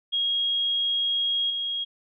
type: tone with level steps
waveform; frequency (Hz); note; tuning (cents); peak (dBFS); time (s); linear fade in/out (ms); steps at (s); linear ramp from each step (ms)
sine; 3278; G#7; -23; -22 / -26; 0.12-1.85; 20; 1.5; 2
effects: none